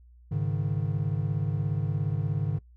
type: chord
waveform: triangle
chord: Ab suspended fourth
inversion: none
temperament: equal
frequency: 103.83 / 138.59 / 155.56 Hz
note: Ab2 / Db3 / Eb3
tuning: 0 / 0 / 0 cents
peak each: -28 dBFS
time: 0.31-2.59 s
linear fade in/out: 10 ms
effects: noise-tail reverb RT60 0.1 s tail -22 dB re dry + added 60 Hz sine -51 dBFS peak until 2.76 s